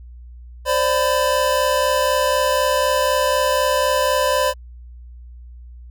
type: tone cluster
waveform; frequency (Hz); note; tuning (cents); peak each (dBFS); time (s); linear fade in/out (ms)
square; 523 / 587 / 1005; C5 / D5 / B5; -1 / -1 / +30; -21; 0.65-4.54; 50
effects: added 60 Hz sine -36 dBFS peak until 5.9 s

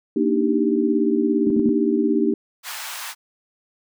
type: chord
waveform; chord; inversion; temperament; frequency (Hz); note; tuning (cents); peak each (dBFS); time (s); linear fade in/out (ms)
sine; Eb major seventh; second; equal; 233.1 / 293.7 / 311.1 / 392; Bb3 / D4 / Eb4 / G4; 0 / 0 / 0 / 0; -22; 0.16-2.34; 5
type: tone bursts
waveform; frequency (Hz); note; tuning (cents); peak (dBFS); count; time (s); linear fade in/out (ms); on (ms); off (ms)
sine; 230.3; A#3; -21; -15; 3; 1.47-1.692; 2; 34; 60
type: high-pass noise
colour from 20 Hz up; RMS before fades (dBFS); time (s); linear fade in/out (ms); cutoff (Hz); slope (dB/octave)
pink; -32; 2.63-3.15; 50; 910; 24
effects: none

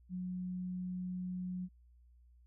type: tone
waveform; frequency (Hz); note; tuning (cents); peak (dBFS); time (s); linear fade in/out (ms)
sine; 182; F#3; -28; -37; 0.09-1.69; 50
effects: added 60 Hz sine -60 dBFS peak until 2.46 s

